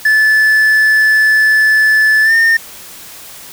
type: tone with pitch glide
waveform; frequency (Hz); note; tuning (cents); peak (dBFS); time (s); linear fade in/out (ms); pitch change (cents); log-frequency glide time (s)
triangle; 1740 to 1819.1; A6 to A#6; -20 to -43; -5; 0.05-2.57; 5; +77; 2.23-2.34
effects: white hiss -33 dBFS RMS until 3.52 s